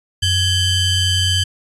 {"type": "ring-modulated tone", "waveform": "40% pulse", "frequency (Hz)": 1581, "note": "G6", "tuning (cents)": 14, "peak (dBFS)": -10, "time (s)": [0.22, 1.44], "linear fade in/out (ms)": 10, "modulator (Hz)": 1490, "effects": ["resampled to 24000 Hz"]}